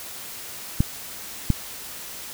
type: clicks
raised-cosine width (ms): 5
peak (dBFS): -5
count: 2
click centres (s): 0.805 / 1.503
effects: white hiss -37 dBFS RMS until 2.33 s